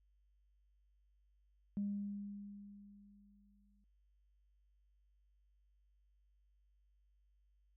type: tone with exponential decay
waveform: sine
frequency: 202.4 Hz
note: G#3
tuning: 44 cents flat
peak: -34 dBFS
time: 1.77-3.84 s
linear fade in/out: 0 ms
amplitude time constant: 450 ms
effects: tanh soft clip ceiling -30 dBFS + added 50 Hz sine -70 dBFS peak until 7.76 s